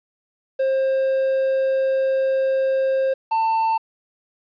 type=tone pair in turn; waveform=triangle; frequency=532 / 894.7 Hz; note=C5 / A5; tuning=+29 / +29 cents; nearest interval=major sixth; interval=900 cents; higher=second; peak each=-15 dBFS; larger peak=neither; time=0.59-3.14 / 3.31-3.78 s; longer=first; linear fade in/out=10 ms; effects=resampled to 11025 Hz + 9-bit